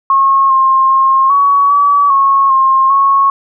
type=tone with pitch steps; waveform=sine; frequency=1086 / 1063 / 1069 / 1125 / 1143 / 1095 / 1065 / 1099 Hz; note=C#6 / C6 / C6 / C#6 / D6 / C#6 / C6 / C#6; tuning=-36 / +27 / +37 / +25 / -47 / -22 / +30 / -15 cents; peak=-6 dBFS; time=0.1-3.3 s; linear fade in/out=2 ms; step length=400 ms; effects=none